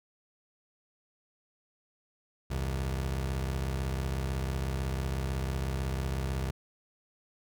25% pulse beating tone pair, 66 / 82 Hz, C2 / E2, +16 / -9 cents, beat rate 16 Hz, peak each -27 / -36 dBFS, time 2.5-6.51 s, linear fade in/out 10 ms, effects none

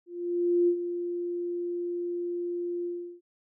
sine tone with ADSR envelope, 349.2 Hz, F4, in tune, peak -19 dBFS, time 0.06-3.21 s, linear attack 620 ms, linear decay 77 ms, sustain -10 dB, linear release 360 ms, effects none

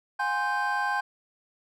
triangle tone cluster, 722 / 821 / 1047 / 1562 Hz, F#5 / G#5 / C6 / G6, -43 / -20 / +1 / -7 cents, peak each -35 / -27 / -30 / -27 dBFS, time 0.19-1.01 s, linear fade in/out 10 ms, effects none

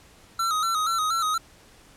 square tone with vibrato, 1301 Hz, E6, 23 cents flat, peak -23 dBFS, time 0.39-1.38 s, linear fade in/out 5 ms, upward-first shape square, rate 4.2 Hz, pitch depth 63 cents each way, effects pink hiss -53 dBFS RMS until 1.96 s + low-pass 11000 Hz 12 dB/octave

